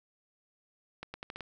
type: accelerating click train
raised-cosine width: 0.3 ms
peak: -24 dBFS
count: 6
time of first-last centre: 1.03-1.407 s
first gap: 110 ms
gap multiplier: 0.81
effects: none